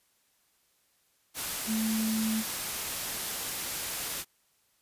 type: tone in noise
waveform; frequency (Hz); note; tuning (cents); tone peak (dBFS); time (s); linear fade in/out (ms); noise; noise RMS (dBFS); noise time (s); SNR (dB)
sine; 220; A3; 0; -27; 1.66-2.44; 50; white; -34; 1.34-4.25; +4
effects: white hiss -70 dBFS RMS until 4.81 s + resampled to 32000 Hz